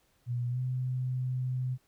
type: tone with pitch glide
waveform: sine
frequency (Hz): 121.5 to 127.61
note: B2 to C3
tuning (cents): -28 to -43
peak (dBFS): -29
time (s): 0.26-1.78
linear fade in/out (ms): 50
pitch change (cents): +85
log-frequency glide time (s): 0.49-0.6
effects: pink hiss -70 dBFS RMS until 1.87 s